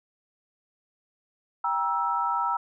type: chord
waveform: sine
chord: E diminished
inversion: first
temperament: just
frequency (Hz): 791.1 / 949.3 / 1318.5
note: G5 / Bb5 / E6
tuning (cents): +16 / +31 / 0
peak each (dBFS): -31 / -27 / -27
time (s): 1.64-2.57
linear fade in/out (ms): 5
effects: none